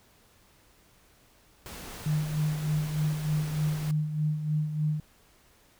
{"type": "noise", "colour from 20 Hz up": "pink", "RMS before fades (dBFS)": -42, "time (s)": [1.66, 3.91], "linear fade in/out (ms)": 0}
{"type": "tone with tremolo", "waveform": "sine", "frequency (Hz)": 152.6, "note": "D#3", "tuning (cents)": -33, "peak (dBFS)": -23, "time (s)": [2.06, 5], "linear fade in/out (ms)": 2, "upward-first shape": "sine", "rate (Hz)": 3.3, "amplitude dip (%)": 60}
{"effects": ["pink hiss -61 dBFS RMS until 5.79 s"]}